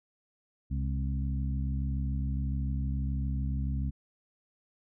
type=harmonic tone with a mistuned harmonic; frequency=67 Hz; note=C2; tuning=42 cents sharp; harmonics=1 / 2 / 3 / 4; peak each=-30 / -34 / -39 / -43 dBFS; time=0.7-3.91 s; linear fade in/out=20 ms; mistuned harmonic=3; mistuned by=+46 cents; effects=none